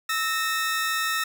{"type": "tone pair together", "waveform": "sawtooth", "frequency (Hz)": [1305, 1841.5], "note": ["E6", "A#6"], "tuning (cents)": [-18, -22], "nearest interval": "tritone", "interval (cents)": 596, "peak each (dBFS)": -23, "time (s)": [0.09, 1.24], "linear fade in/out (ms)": 5, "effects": []}